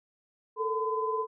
sine tone cluster, 437.9 / 456.7 / 1015 Hz, A4 / A#4 / B5, -8 / -36 / +47 cents, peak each -31 / -37 / -30 dBFS, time 0.56-1.27 s, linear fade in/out 50 ms, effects none

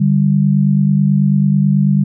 sine tone pair together, 146.83 / 196 Hz, D3 / G3, 0 / 0 cents, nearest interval perfect fourth, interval 500 cents, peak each -12 dBFS, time 0-2.04 s, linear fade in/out 10 ms, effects none

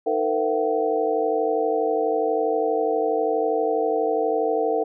sine tone cluster, 313.7 / 453.7 / 506 / 678 / 759 Hz, D#4 / A#4 / B4 / E5 / F#5, +14 / -47 / +42 / +49 / +44 cents, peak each -30 / -22 / -28 / -27 / -27 dBFS, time 0.06-4.84 s, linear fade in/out 10 ms, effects none

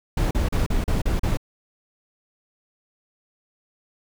brown noise bursts, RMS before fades -21 dBFS, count 7, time 0.17-1.372 s, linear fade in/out 5 ms, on 140 ms, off 37 ms, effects none

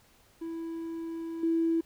triangle tone with level steps, 329.6 Hz, E4, in tune, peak -32 / -20 dBFS, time 0.41-1.81 s, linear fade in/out 10 ms, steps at 1.43 s, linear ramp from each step 5 ms, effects tanh soft clip ceiling -22 dBFS + pink hiss -62 dBFS RMS until 1.85 s

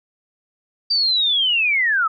sine linear sweep, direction down, 4699 to 1244.5 Hz, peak -15 dBFS, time 0.9-2.08 s, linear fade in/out 10 ms, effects none

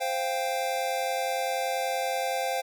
square chord, C suspended fourth, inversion none, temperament equal with one note detuned, 523.3 / 698.5 / 789 Hz, C5 / F5 / G5, 0 / 0 / +11 cents, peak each -32 dBFS, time 0-2.62 s, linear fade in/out 20 ms, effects none

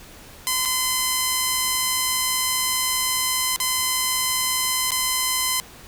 5% pulse tone with dropouts, 1025 Hz, C6, 36 cents flat, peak -8 dBFS, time 0.47-5.6 s, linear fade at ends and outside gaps 0 ms, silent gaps 0.652-0.657 / 3.561-3.601 / 4.907-4.918 s, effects pink hiss -44 dBFS RMS until 5.87 s

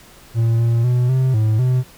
triangle tone with pitch steps, 114.8 / 116.5 / 123.6 / 130.4 / 108.8 / 127.2 Hz, A#2 / A#2 / B2 / C3 / A2 / C3, -26 / -1 / +2 / -5 / -19 / -48 cents, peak -11 dBFS, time 0.34-1.84 s, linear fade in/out 50 ms, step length 250 ms, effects pink hiss -45 dBFS RMS until 1.97 s

